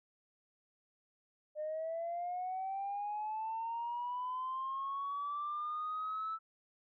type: linear sweep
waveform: sine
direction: up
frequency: 602 to 1318.5 Hz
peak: -35 dBFS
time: 1.55-6.39 s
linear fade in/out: 50 ms
effects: tanh soft clip ceiling -32 dBFS